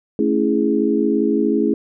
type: chord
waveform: sine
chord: A major seventh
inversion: none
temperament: equal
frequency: 220 / 277.2 / 329.6 / 415.3 Hz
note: A3 / C#4 / E4 / G#4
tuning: 0 / 0 / 0 / 0 cents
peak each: -20 dBFS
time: 0.19-1.74 s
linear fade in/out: 2 ms
effects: none